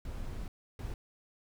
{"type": "noise bursts at uneven times", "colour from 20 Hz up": "brown", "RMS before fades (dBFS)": -39, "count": 2, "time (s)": [[0.05, 0.48], [0.79, 0.94]], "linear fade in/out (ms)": 2, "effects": []}